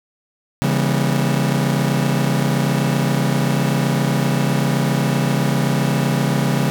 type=chord; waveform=40% pulse; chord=C# diminished seventh; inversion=none; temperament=just; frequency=138.59 / 166.31 / 199.57 / 239.5 Hz; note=C#3 / E3 / G3 / Bb3; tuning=0 / +16 / +31 / +47 cents; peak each=-18 / -21 / -22 / -23 dBFS; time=0.62-6.7 s; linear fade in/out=0 ms; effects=none